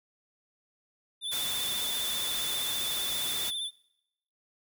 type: tone with vibrato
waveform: square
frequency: 3521 Hz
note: A7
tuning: in tune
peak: -32 dBFS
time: 1.21-3.71 s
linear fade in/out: 50 ms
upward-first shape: sine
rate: 15 Hz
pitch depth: 42 cents each way
type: noise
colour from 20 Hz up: white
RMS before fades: -35 dBFS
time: 1.31-3.51 s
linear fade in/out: 20 ms
effects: noise-tail reverb RT60 0.8 s tail -22 dB re dry